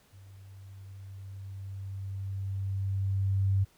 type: tone with level ramp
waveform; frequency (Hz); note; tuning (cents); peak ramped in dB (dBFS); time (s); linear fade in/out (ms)
sine; 97.3; G2; -12; -49 to -22; 0.12-3.65; 20
effects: pink hiss -64 dBFS RMS until 3.77 s